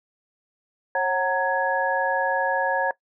sine tone cluster, 543 / 748 / 923 / 1673 Hz, C#5 / F#5 / A#5 / G#6, -36 / +19 / -17 / +12 cents, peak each -25 / -27 / -26 / -25 dBFS, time 0.95-2.91 s, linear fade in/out 2 ms, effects noise-tail reverb RT60 0.1 s tail -20 dB re dry

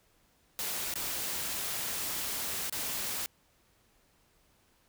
white noise with dropouts, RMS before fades -35 dBFS, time 0.59-3.26 s, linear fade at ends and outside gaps 0 ms, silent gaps 0.939-0.956 / 2.697-2.725 s, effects pink hiss -68 dBFS RMS until 4.88 s

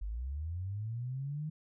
sine linear sweep, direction up, 47 to 156.9 Hz, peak -35 dBFS, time 0.01-1.5 s, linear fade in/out 10 ms, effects none

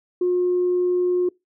sine tone, 358.9 Hz, F4, 47 cents sharp, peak -16 dBFS, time 0.21-1.29 s, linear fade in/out 5 ms, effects noise-tail reverb RT60 0.2 s tail -24 dB re dry + tanh soft clip ceiling -13 dBFS

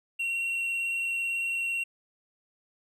triangle tone with vibrato, 2736 Hz, F7, 36 cents flat, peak -26 dBFS, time 0.19-1.84 s, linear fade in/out 10 ms, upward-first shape square, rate 18 Hz, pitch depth 9 cents each way, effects none

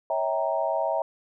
sine chord, C# diminished seventh, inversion none, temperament equal with one note detuned, 554.4 / 649.4 / 784 / 932.3 Hz, C#5 / E5 / G5 / Bb5, 0 / -26 / 0 / 0 cents, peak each -30 / -26 / -31 / -30 dBFS, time 0.1-1.02 s, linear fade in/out 2 ms, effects none

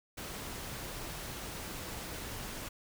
pink noise, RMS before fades -42 dBFS, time 0.17-2.69 s, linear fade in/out 10 ms, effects none

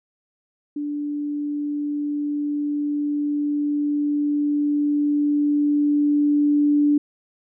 sine tone with level ramp, 292.6 Hz, D4, 6 cents flat, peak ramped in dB -24 to -14 dBFS, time 0.76-6.98 s, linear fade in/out 5 ms, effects none

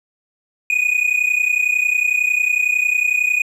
triangle tone pair together, 2458 / 2489 Hz, D#7 / D#7, -22 / 0 cents, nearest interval unison, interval 22 cents, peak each -16 dBFS, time 0.7-3.42 s, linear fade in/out 2 ms, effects resampled to 32000 Hz

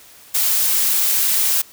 blue noise, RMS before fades -17 dBFS, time 0.34-1.62 s, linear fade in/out 10 ms, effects white hiss -45 dBFS RMS until 1.72 s

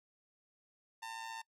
sawtooth tone with amplitude modulation, 902 Hz, A5, 43 cents sharp, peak -36 dBFS, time 1.02-1.42 s, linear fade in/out 10 ms, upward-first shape sine, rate 115 Hz, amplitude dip 60%, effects noise-tail reverb RT60 0.1 s tail -24 dB re dry + low-pass 10000 Hz 12 dB/octave

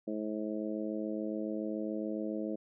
harmonic tone, 107.1 Hz, A2, 46 cents flat, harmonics 2 / 3 / 4 / 5 / 6, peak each -38 / -37 / -43 / -41 / -45 dBFS, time 0.07-2.56 s, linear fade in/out 10 ms, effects none

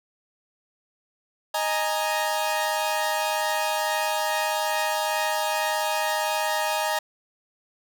sawtooth chord, D# suspended fourth, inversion none, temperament equal, 622.3 / 830.6 / 932.3 Hz, D#5 / G#5 / A#5, 0 / 0 / 0 cents, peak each -24 dBFS, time 1.54-6.99 s, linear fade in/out 5 ms, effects none

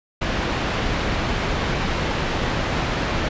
pink low-pass noise, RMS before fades -23 dBFS, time 0.21-3.29 s, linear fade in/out 10 ms, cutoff 3300 Hz, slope 12 dB/octave, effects resampled to 16000 Hz

